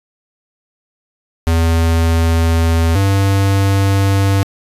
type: tone pair in turn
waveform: square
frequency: 82.5 / 98.11 Hz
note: E2 / G2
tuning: +2 / +2 cents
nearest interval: minor third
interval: 300 cents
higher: second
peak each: -11 dBFS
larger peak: neither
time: 1.47-2.95 / 2.95-4.43 s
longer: neither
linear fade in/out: 0 ms
effects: resampled to 32000 Hz